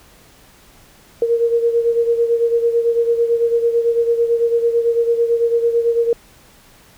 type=beating tone pair; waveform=sine; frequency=465.1 / 474.1 Hz; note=A#4 / A#4; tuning=-4 / +29 cents; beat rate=9 Hz; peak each=-14 / -20 dBFS; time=1.22-6.13 s; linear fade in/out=2 ms; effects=pink hiss -48 dBFS RMS until 6.97 s